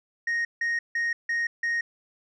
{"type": "tone bursts", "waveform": "sine", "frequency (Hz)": 1864.7, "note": "A#6", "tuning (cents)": 0, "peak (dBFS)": -21, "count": 5, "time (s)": [0.27, 1.81], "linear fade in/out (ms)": 5, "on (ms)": 180, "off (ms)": 160, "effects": ["tanh soft clip ceiling -23 dBFS"]}